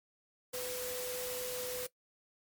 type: tone in noise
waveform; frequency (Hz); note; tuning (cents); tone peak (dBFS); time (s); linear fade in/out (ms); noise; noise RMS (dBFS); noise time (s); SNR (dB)
sine; 499.7; B4; +20; -39; 0.53-1.87; 10; white; -41; 0.53-1.87; -1
effects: noise-tail reverb RT60 0.1 s tail -19 dB re dry + MP3 96 kbps